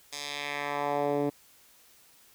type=tone with band-pass filter sweep; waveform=10% pulse; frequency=144.4 Hz; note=D3; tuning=29 cents flat; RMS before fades=-31 dBFS; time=0.12-1.3 s; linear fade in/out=10 ms; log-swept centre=6000 to 310 Hz; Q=1.3; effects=white hiss -59 dBFS RMS until 2.34 s